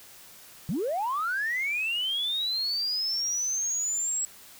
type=linear sweep; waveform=sine; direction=up; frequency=138.59 to 7760 Hz; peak=-25 dBFS; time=0.69-4.25 s; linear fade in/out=0 ms; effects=tanh soft clip ceiling -22 dBFS + white hiss -50 dBFS RMS until 4.59 s